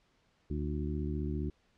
harmonic tone with a mistuned harmonic, 75.1 Hz, D2, 39 cents sharp, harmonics 1 / 2 / 3 / 4 / 5, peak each -35 / -38 / -40 / -41 / -42 dBFS, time 0.5-1.5 s, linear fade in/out 5 ms, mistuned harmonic 5, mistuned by -51 cents, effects pink hiss -71 dBFS RMS until 1.77 s + low-pass 5000 Hz 12 dB/octave

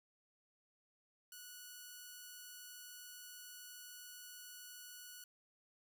5% pulse tone, 1471 Hz, F#6, 11 cents flat, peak -40 dBFS, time 1.32-5.24 s, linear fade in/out 2 ms, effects none

